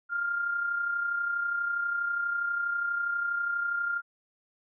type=tone with amplitude modulation; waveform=sine; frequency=1400 Hz; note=F6; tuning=4 cents sharp; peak=-25 dBFS; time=0.09-4.02 s; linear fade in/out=50 ms; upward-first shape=sine; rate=32.3 Hz; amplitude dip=45%; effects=none